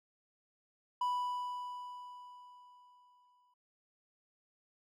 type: tone with exponential decay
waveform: triangle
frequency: 987.8 Hz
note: B5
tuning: in tune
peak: -28 dBFS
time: 1.01-3.54 s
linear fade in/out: 5 ms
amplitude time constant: 550 ms
effects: none